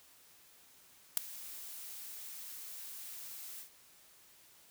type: noise with ADSR envelope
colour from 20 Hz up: blue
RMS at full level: -23 dBFS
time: 1.17-3.7 s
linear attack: 4 ms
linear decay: 4 ms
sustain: -24 dB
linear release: 110 ms
effects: white hiss -62 dBFS RMS until 4.7 s